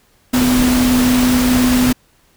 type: tone in noise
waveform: sine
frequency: 250.4 Hz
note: B3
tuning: 24 cents sharp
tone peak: -11 dBFS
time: 0.33-1.93 s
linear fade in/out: 10 ms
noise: pink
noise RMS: -19 dBFS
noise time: 0.33-1.93 s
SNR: +5 dB
effects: pink hiss -55 dBFS RMS until 2.36 s